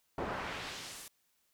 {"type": "noise with band-pass filter sweep", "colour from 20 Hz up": "brown", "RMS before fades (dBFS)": -41, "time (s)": [0.18, 1.08], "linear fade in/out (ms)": 2, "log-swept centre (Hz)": [730, 12000], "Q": 0.88, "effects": ["white hiss -75 dBFS RMS until 1.53 s"]}